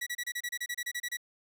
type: tone bursts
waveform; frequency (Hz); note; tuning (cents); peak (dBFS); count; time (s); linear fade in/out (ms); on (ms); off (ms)
sawtooth; 1939; B6; -32; -29; 14; 0.01-1.171; 10; 56; 29
effects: none